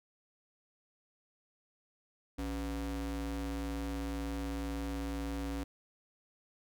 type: ring-modulated tone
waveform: square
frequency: 110 Hz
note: A2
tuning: in tune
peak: -33 dBFS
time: 2.38-5.64 s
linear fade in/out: 10 ms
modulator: 169 Hz
effects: none